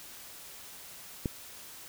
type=click; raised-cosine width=3 ms; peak=-17 dBFS; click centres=1.258 s; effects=white hiss -48 dBFS RMS until 1.88 s